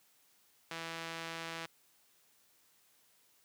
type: tone with band-pass filter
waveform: sawtooth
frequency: 164.81 Hz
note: E3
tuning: in tune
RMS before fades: -43 dBFS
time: 0.71-1.66 s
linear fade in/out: 2 ms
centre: 2600 Hz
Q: 0.65
effects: white hiss -69 dBFS RMS until 3.44 s + high-pass 100 Hz 12 dB/octave